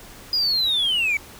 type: linear sweep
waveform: triangle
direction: down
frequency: 4964 to 2230 Hz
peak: -16 dBFS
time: 0.33-1.17 s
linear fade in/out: 2 ms
effects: tanh soft clip ceiling -14 dBFS + pink hiss -43 dBFS RMS until 1.39 s